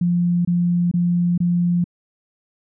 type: tone bursts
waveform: sine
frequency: 174.61 Hz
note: F3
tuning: in tune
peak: -15 dBFS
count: 4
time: 0.01-1.842 s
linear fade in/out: 5 ms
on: 440 ms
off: 24 ms
effects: none